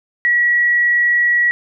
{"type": "tone with frequency modulation", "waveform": "sine", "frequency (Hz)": 1925, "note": "B6", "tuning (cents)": -45, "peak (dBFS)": -11, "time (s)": [0.25, 1.51], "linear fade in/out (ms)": 0, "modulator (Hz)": 41.8, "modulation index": 0.28, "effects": []}